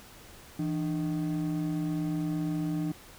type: ring-modulated tone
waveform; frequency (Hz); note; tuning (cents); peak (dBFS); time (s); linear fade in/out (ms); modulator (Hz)
triangle; 233.1; A#3; 0; -23; 0.59-2.92; 5; 67.6
effects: pink hiss -51 dBFS RMS until 3.18 s